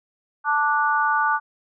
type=chord; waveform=sine; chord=D major; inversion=second; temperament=just; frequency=881 / 1174.7 / 1468.3 Hz; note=A5 / D6 / F#6; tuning=+2 / 0 / -14 cents; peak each=-22 dBFS; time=0.44-1.4 s; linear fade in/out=50 ms; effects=none